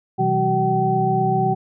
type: tone cluster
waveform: sine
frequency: 128.2 / 164 / 192 / 379.4 / 764 Hz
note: C3 / E3 / G3 / F#4 / G5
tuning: -35 / -9 / -36 / +43 / -45 cents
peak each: -24 / -25 / -25 / -23 / -19 dBFS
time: 0.18-1.55 s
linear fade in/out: 20 ms
effects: none